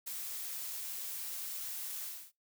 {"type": "noise with ADSR envelope", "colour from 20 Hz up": "blue", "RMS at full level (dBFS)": -38, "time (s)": [0.06, 2.32], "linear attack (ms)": 18, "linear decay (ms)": 4, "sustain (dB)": -3, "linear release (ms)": 280, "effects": ["noise-tail reverb RT60 0.2 s tail -22 dB re dry"]}